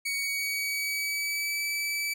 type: tone with pitch glide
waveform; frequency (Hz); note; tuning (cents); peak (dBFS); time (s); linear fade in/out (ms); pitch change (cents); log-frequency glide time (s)
sawtooth; 2243 to 2305; C#7 to D7; +20 to -33; -25; 0.05-2.14; 10; +47; 0.16-1.61
effects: none